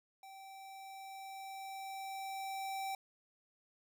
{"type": "tone with level ramp", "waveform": "square", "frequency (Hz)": 776, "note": "G5", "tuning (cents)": -18, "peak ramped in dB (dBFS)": [-52, -38], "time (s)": [0.23, 2.95], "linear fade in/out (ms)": 2, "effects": []}